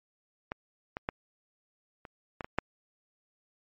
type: clicks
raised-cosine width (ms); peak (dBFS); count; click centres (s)
0.5; -19 / -20 / -15 / -29 / -20 / -23 / -11; 7; 0.519 / 0.969 / 1.089 / 2.052 / 2.408 / 2.445 / 2.586
effects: MP3 32 kbps